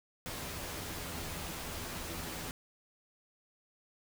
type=noise with comb filter; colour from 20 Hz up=pink; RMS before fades=-41 dBFS; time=0.26-2.51 s; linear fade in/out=0 ms; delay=12 ms; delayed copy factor=+0.5; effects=none